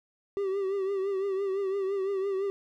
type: tone with vibrato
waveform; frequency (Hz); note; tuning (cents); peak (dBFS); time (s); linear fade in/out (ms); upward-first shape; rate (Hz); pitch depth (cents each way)
triangle; 390; G4; -9; -25; 0.37-2.5; 0; triangle; 5.9; 69
effects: none